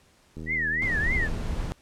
click train, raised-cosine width 3 ms, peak -26 dBFS, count 80, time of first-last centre 0.37-1.364 s, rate 79.5 Hz
sine tone with vibrato, 1888 Hz, A#6, 22 cents sharp, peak -24 dBFS, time 0.46-1.29 s, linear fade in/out 50 ms, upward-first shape triangle, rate 3.3 Hz, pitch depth 230 cents each way
brown noise, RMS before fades -29 dBFS, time 0.82-1.72 s, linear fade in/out 0 ms
effects pink hiss -60 dBFS RMS until 1.81 s + low-pass 10000 Hz 12 dB/octave

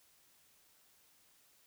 silence, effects white hiss -68 dBFS RMS until 1.66 s

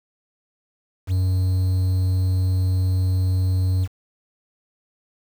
triangle tone with quantisation, 92.8 Hz, F#2, 6 cents sharp, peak -15 dBFS, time 1.07-3.88 s, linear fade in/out 50 ms, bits 7, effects none

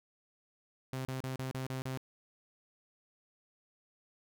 sawtooth tone bursts, 130.81 Hz, C3, in tune, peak -32 dBFS, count 7, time 0.93-1.974 s, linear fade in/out 0 ms, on 120 ms, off 34 ms, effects none

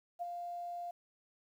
sine tone with ADSR envelope, 698.5 Hz, F5, in tune, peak -34 dBFS, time 0.19-0.91 s, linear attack 30 ms, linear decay 19 ms, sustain -5 dB, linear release 5 ms, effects 11-bit

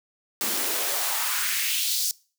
white noise with high-pass filter sweep, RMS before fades -26 dBFS, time 0.41-2.11 s, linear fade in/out 0 ms, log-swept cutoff 200 to 5600 Hz, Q 2.1, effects noise-tail reverb RT60 0.4 s tail -23 dB re dry

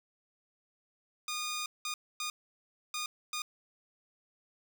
10% pulse tone bursts at uneven times, 1224 Hz, D#6, 29 cents flat, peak -26 dBFS, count 5, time 1.28-1.66 / 1.85-1.94 / 2.2-2.3 / 2.94-3.06 / 3.33-3.42 s, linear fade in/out 2 ms, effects none

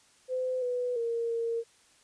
sine tone with pitch steps, 511 / 493.7 / 464.7 / 461.9 Hz, C5 / B4 / A#4 / A#4, -41 / -1 / -5 / -16 cents, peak -28 dBFS, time 0.28-1.64 s, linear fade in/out 50 ms, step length 340 ms, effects white hiss -62 dBFS RMS until 2.03 s + resampled to 22050 Hz

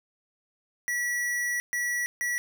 square tone bursts at uneven times, 1940 Hz, B6, 31 cents flat, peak -27 dBFS, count 3, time 0.88-1.6 / 1.73-2.06 / 2.21-2.38 s, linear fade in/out 0 ms, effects none

